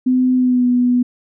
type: tone with pitch glide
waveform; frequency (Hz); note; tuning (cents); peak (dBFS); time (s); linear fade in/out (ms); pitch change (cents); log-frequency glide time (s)
sine; 254.5 to 246.5; C4 to B3; -48 to -3; -11; 0.06-1.03; 10; -55; 0.35-0.67
effects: none